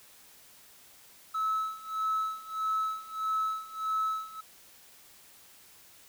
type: tone with tremolo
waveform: triangle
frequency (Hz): 1298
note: E6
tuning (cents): -27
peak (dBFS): -23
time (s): 1.34-4.41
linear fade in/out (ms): 10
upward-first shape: sine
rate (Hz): 1.6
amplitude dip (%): 90
effects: tanh soft clip ceiling -23 dBFS + white hiss -56 dBFS RMS until 6.08 s